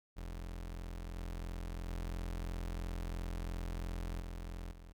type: tone with level steps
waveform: 35% pulse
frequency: 42.94 Hz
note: F1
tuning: 29 cents flat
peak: -40 / -38 / -36 / -40 / -49 dBFS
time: 0.16-4.93 s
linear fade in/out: 20 ms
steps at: 1.16 / 1.88 / 4.2 / 4.71 s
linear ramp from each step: 10 ms
effects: none